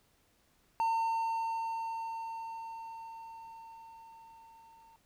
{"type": "tone with level ramp", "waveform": "triangle", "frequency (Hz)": 907, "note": "A#5", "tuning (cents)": -48, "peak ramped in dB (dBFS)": [-25, -55], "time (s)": [0.8, 4.96], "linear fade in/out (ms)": 0, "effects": ["pink hiss -70 dBFS RMS until 5.05 s"]}